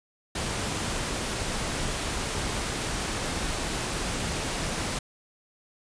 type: noise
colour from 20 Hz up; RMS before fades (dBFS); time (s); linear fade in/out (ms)
pink; -30; 0.35-4.99; 5
effects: resampled to 22050 Hz